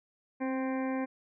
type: harmonic tone with a mistuned harmonic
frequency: 261.6 Hz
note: C4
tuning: in tune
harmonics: 1 / 2 / 3 / 4 / 6 / 7 / 8 / 9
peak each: -31 / -37 / -41 / -43 / -47 / -48 / -49 / -50 dBFS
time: 0.4-1.06 s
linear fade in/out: 20 ms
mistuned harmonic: 1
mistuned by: +18 cents
effects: none